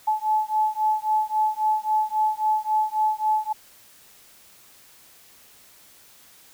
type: beating tone pair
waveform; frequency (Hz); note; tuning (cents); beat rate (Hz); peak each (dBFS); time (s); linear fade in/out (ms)
sine; 860 / 863.7; A5 / A5; -40 / -32; 3.7; -23; 0.07-3.53; 10
effects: white hiss -52 dBFS RMS until 6.53 s